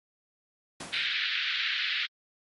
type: noise with exponential decay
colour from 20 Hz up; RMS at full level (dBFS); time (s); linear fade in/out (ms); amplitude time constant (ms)
pink; -36; 0.8-1.31; 5; 110
type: band-pass noise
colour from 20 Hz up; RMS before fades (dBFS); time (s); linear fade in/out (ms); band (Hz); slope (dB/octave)
white; -30; 0.92-2.07; 20; 1500 to 4000; 48
effects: high-pass 150 Hz 12 dB/octave + MP3 48 kbps